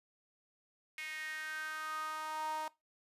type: tone with high-pass filter sweep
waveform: sawtooth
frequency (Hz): 311.1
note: D#4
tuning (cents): 0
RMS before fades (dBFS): -41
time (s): 0.98-2.68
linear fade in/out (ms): 2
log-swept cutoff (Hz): 2200 to 830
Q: 6
effects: noise-tail reverb RT60 0.2 s tail -20 dB re dry + resampled to 32000 Hz